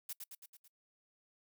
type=noise with echo; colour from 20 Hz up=blue; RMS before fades=-42 dBFS; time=0.09-0.13 s; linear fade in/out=5 ms; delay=110 ms; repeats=5; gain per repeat=-4 dB; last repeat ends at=0.68 s; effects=noise-tail reverb RT60 0.1 s tail -25 dB re dry